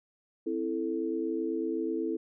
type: chord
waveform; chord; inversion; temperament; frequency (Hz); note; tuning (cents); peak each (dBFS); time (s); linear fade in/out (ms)
sine; A minor; first; equal; 261.6 / 329.6 / 440; C4 / E4 / A4; 0 / 0 / 0; -36 / -31 / -34; 0.46-2.17; 10
effects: none